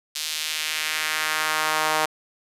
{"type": "tone with high-pass filter sweep", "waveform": "sawtooth", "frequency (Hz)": 155.56, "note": "D#3", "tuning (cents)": 0, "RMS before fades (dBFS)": -25, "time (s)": [0.15, 2.06], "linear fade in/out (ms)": 10, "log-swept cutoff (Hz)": [4000, 790], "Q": 1.3, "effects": ["resampled to 32000 Hz", "7-bit"]}